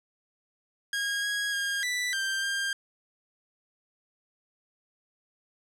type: tone with pitch steps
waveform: sawtooth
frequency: 1633 / 1651 / 1620 / 1976 / 1576 / 1597 Hz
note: G#6 / G#6 / G#6 / B6 / G6 / G6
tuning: -30 / -11 / -43 / 0 / +9 / +32 cents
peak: -24 dBFS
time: 0.93-2.73 s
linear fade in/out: 2 ms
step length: 300 ms
effects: low-pass 10000 Hz 12 dB/octave